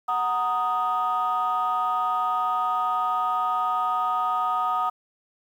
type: chord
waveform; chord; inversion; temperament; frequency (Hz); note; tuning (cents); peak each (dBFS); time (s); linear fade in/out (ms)
sine; D# minor; first; equal; 740 / 932.3 / 1244.5; F#5 / A#5 / D#6; 0 / 0 / 0; -26 / -28 / -23; 0.08-4.9; 10
effects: tanh soft clip ceiling -16 dBFS + 9-bit